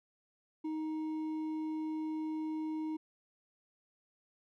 triangle tone with hard clipping, 312.8 Hz, D#4, 9 cents sharp, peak -36 dBFS, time 0.64-2.97 s, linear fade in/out 10 ms, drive 8 dB, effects none

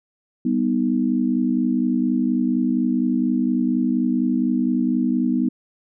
sine chord, G augmented, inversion none, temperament equal, 196 / 246.9 / 311.1 Hz, G3 / B3 / D#4, 0 / 0 / 0 cents, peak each -24 / -19 / -24 dBFS, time 0.45-5.49 s, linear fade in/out 5 ms, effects none

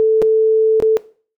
sine tone with dropouts, 440 Hz, A4, in tune, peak -9 dBFS, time 0-0.97 s, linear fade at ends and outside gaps 0 ms, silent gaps 0.218-0.224 / 0.801-0.824 s, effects noise-tail reverb RT60 0.4 s tail -18 dB re dry

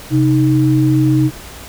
sine tone pair together, 131.98 / 311.1 Hz, C3 / D#4, +15 / 0 cents, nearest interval octave + minor third, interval 1485 cents, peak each -12 dBFS, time 0.1-1.31 s, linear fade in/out 50 ms, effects added 60 Hz sine -40 dBFS peak until 1.68 s + pink hiss -34 dBFS RMS until 1.68 s

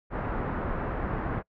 pink low-pass noise, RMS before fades -31 dBFS, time 0.1-1.43 s, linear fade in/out 50 ms, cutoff 1600 Hz, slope 24 dB/octave, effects noise-tail reverb RT60 0.1 s tail -25 dB re dry

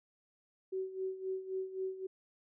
sine tone with tremolo, 378.4 Hz, F#4, 39 cents sharp, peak -33 dBFS, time 0.72-2.07 s, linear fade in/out 10 ms, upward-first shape sine, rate 3.8 Hz, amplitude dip 75%, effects none

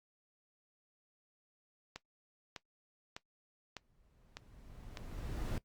click train, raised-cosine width 0.2 ms, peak -26 dBFS, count 6, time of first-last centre 1.96-4.972 s, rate 1.66 Hz
brown noise with exponential growth, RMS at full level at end -35 dBFS, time 3.78-5.58 s, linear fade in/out 2 ms, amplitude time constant 390 ms
effects noise-tail reverb RT60 0.1 s tail -19 dB re dry + Opus 48 kbps

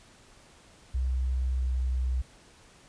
sine tone with pitch glide, 64 to 63.52 Hz, C2 to B1, -38 to +49 cents, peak -25 dBFS, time 0.94-2.22 s, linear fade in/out 10 ms, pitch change -13 cents, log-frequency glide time 1.58-1.63 s, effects pink hiss -56 dBFS RMS until 2.88 s + resampled to 22050 Hz

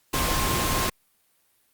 sine tone in noise, 1061 Hz, C6, 24 cents sharp, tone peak -30 dBFS, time 0.13-0.9 s, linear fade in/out 10 ms, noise pink, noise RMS -25 dBFS, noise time 0.13-0.9 s, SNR -8 dB, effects white hiss -66 dBFS RMS until 1.73 s + Opus 48 kbps

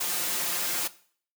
white noise with comb filter, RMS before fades -29 dBFS, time 0-0.88 s, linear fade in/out 10 ms, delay 5.7 ms, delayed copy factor +1, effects noise-tail reverb RT60 0.5 s tail -17 dB re dry + high-pass 200 Hz 12 dB/octave

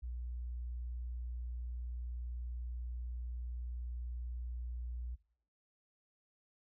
sine tone, 60.3 Hz, B1, 41 cents flat, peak -39 dBFS, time 0.02-5.16 s, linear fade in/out 20 ms, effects noise-tail reverb RT60 0.6 s tail -20 dB re dry

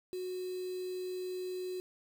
sine tone with quantisation, 367.1 Hz, F#4, 14 cents flat, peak -36 dBFS, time 0.13-1.8 s, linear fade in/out 0 ms, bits 8, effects none

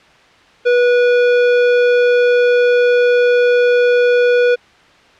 sine tone with hard clipping, 487.9 Hz, B4, 21 cents flat, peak -11 dBFS, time 0.65-4.56 s, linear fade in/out 20 ms, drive 17 dB, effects white hiss -46 dBFS RMS until 5.19 s + low-pass 3000 Hz 12 dB/octave

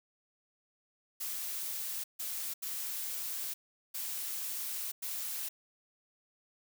blue noise bursts at uneven times, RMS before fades -38 dBFS, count 5, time 1.2-2.04 / 2.19-2.54 / 2.62-3.54 / 3.94-4.92 / 5.02-5.49 s, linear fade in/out 10 ms, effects none

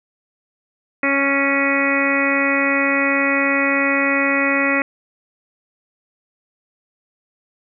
harmonic tone, 277.2 Hz, C#4, in tune, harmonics 1 / 2 / 3 / 4 / 5 / 6 / 7 / 8 / 9, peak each -21 / -23 / -32 / -27 / -25 / -32 / -20 / -24 / -24 dBFS, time 1.03-4.82 s, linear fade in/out 2 ms, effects none

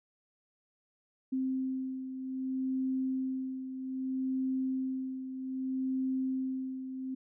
sine beating tone pair, 261.6 / 262.23 Hz, C4 / C4, 0 / +4 cents, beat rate 0.63 Hz, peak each -32 / -39 dBFS, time 1.32-7.15 s, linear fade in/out 10 ms, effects none

